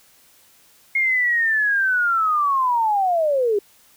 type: linear sweep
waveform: sine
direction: down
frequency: 2155 to 392 Hz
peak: -16 dBFS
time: 0.95-3.59 s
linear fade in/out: 5 ms
effects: white hiss -54 dBFS RMS until 3.96 s